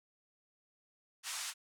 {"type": "band-pass noise", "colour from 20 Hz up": "white", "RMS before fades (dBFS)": -41, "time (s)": [1.23, 1.54], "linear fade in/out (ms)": 50, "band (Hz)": [880, 9300], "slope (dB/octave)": 24, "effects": []}